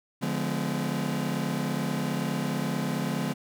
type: chord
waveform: 40% pulse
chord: D diminished seventh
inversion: none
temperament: just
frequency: 146.83 / 176.2 / 211.4 / 253.7 Hz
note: D3 / F3 / Ab3 / Cb4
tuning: 0 / +16 / +31 / +47 cents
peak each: -32 dBFS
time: 0.21-3.34 s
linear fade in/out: 20 ms
effects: none